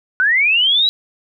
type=linear sweep; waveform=sine; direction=up; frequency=1457 to 3951 Hz; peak=-11 dBFS; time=0.2-0.89 s; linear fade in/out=0 ms; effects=none